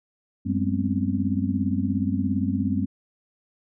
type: tone cluster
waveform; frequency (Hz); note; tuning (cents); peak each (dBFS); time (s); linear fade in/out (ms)
sine; 95.3 / 193.4 / 210.6 / 251.9 / 269; G2 / G3 / G#3 / B3 / C4; -48 / -23 / +24 / +34 / +48; -28; 0.45-2.86; 20
effects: none